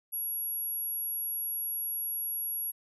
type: tone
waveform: sine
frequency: 11310 Hz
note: F9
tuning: 21 cents sharp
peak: -31 dBFS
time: 0.12-2.72 s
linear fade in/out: 20 ms
effects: none